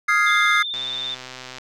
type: chord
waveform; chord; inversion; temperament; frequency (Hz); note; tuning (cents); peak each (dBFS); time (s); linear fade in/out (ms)
triangle; F minor seventh; third; equal; 1244.5 / 1396.9 / 1661.2 / 2093; Eb6 / F6 / Ab6 / C7; 0 / 0 / 0 / 0; -19 / -21 / -21 / -17; 0.08-0.63; 10
type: tone with vibrato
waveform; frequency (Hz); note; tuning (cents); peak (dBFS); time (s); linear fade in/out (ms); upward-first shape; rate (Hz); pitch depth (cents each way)
sine; 3576; A7; +27; -25; 0.26-1.15; 10; square; 18; 24
type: click train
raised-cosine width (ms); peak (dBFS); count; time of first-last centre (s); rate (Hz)
0.2; -18; 109; 0.74-1.584; 128
effects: none